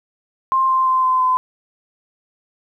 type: tone with pitch steps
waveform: sine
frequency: 1055 / 1046.5 / 1038.1 / 1029.7 / 1021.4 Hz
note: C6 / C6 / C6 / C6 / C6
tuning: +14 / 0 / -14 / -28 / -42 cents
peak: -13 dBFS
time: 0.52-1.37 s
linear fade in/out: 0 ms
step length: 170 ms
effects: 9-bit